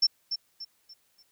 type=tone with echo; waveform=sine; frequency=5380 Hz; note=E8; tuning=34 cents sharp; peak=-18 dBFS; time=0.02-0.07 s; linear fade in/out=10 ms; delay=290 ms; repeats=4; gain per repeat=-9 dB; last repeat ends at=1.23 s; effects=white hiss -69 dBFS RMS until 1.31 s